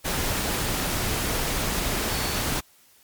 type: tone in noise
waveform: sine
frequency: 4435 Hz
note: C#8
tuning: in tune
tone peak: -36 dBFS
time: 2.11-2.41 s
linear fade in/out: 20 ms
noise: pink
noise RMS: -26 dBFS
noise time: 0.04-2.61 s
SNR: -13 dB
effects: white hiss -57 dBFS RMS until 3.03 s + MP3 96 kbps